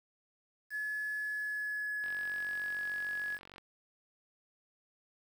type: tone with pitch glide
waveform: sine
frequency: 1706 to 1685.4 Hz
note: G#6 to G#6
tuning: +46 to +25 cents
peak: -34 dBFS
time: 0.7-3.39 s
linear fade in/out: 50 ms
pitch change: -21 cents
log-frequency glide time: 1.15-2.8 s
type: click train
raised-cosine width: 0.3 ms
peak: -34 dBFS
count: 73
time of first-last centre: 2.04-3.582 s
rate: 46.7 Hz
effects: 9-bit